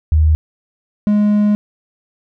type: tone pair in turn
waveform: sine / triangle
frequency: 77.78 / 208.2 Hz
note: D#2 / G#3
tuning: 0 / +5 cents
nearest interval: octave + perfect fourth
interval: 1705 cents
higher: second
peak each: -8 dBFS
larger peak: neither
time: 0.12-0.35 / 1.07-1.55 s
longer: second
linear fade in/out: 0 ms
effects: none